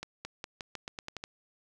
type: accelerating click train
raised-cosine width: 0.2 ms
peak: -21 dBFS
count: 10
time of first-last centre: 0.03-1.239 s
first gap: 220 ms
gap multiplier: 0.87
effects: none